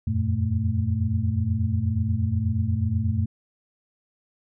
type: tone cluster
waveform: sine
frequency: 84.7 / 93 / 115.1 / 220.6 Hz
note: E2 / F#2 / A#2 / A3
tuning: +48 / +9 / -22 / +5 cents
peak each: -30 / -24 / -26 / -29 dBFS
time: 0.07-3.26 s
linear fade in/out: 5 ms
effects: none